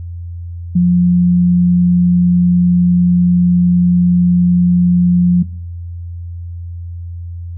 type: tone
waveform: sine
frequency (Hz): 176.7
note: F3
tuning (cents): +21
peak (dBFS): -7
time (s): 0.75-5.43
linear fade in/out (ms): 10
effects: noise-tail reverb RT60 0.6 s tail -21 dB re dry + added 86 Hz sine -23 dBFS peak until 7.57 s